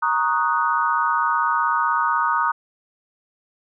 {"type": "chord", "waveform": "sine", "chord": "D# minor seventh", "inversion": "second", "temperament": "equal", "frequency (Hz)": [932.3, 1108.7, 1244.5, 1480], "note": ["A#5", "C#6", "D#6", "F#6"], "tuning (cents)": [0, 0, 0, 0], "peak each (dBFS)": [-22, -26, -21, -25], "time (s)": [0.02, 2.52], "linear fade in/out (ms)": 10, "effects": []}